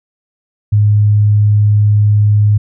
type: tone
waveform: sine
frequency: 104.5 Hz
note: G#2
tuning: 11 cents sharp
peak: -6 dBFS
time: 0.72-2.58 s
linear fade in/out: 10 ms
effects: none